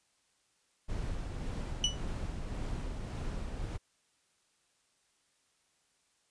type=noise with tremolo; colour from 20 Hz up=brown; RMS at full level=-36 dBFS; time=0.88-3.78 s; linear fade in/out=20 ms; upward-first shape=sine; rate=1.8 Hz; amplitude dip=30%
type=tone with exponential decay; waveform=35% pulse; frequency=2960 Hz; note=F#7; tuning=in tune; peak=-21 dBFS; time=1.84-1.99 s; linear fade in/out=1 ms; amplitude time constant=32 ms
effects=white hiss -73 dBFS RMS until 6.3 s + resampled to 22050 Hz